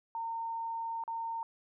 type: tone with dropouts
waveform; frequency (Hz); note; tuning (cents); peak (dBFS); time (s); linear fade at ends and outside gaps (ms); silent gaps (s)
sine; 914; A#5; -34; -34; 0.15-1.43; 1; 1.038-1.078
effects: none